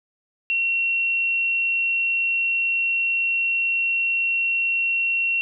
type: tone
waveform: sine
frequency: 2729 Hz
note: F7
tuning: 41 cents flat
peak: -19 dBFS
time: 0.5-5.41 s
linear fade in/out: 0 ms
effects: none